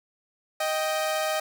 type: tone pair together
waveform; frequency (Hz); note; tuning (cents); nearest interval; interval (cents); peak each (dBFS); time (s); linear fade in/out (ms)
sawtooth; 624.2 / 784; D#5 / G5; +5 / 0; major third; 395; -22 / -27; 0.6-1.4; 5
effects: 10-bit